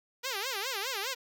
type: tone with vibrato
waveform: 5% pulse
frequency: 458.4 Hz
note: A#4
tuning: 29 cents flat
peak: -21 dBFS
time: 0.23-1.15 s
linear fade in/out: 20 ms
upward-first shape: sine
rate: 4.9 Hz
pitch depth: 290 cents each way
effects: none